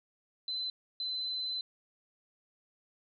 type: tone bursts at uneven times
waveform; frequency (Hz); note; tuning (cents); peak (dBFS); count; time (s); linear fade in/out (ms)
sine; 4042; B7; +39; -33; 2; 0.48-0.7 / 1-1.61; 2
effects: none